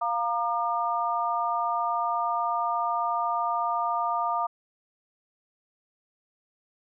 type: chord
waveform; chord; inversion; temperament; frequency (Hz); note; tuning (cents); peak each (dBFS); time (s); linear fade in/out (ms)
sine; Bb major; second; equal with one note detuned; 698.5 / 932.3 / 1204.2; F5 / Bb5 / D6; 0 / 0 / +43; -29 / -29 / -28; 0.01-4.47; 10
effects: none